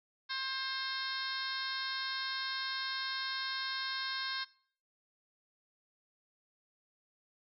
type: harmonic tone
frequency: 530 Hz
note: C5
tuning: 22 cents sharp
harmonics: 2 / 3 / 4 / 5 / 6 / 7 / 8 / 9 / 10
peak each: -43 / -40 / -46 / -52 / -49 / -41 / -42 / -49 / -46 dBFS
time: 0.29-4.45 s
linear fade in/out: 20 ms
effects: noise-tail reverb RT60 0.5 s tail -21 dB re dry